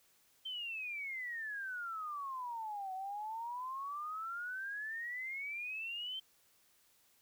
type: exponential two-way sweep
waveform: sine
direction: down then up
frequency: 3136 to 745 to 3136 Hz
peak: -39 dBFS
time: 0.45-6.2 s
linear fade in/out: 10 ms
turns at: 2.93 s
effects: white hiss -70 dBFS RMS until 7.21 s